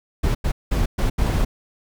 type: noise bursts at uneven times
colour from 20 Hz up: brown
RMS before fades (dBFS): -19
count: 5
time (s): 0.23-0.35 / 0.44-0.52 / 0.71-0.86 / 0.98-1.1 / 1.18-1.45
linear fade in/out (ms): 10
effects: none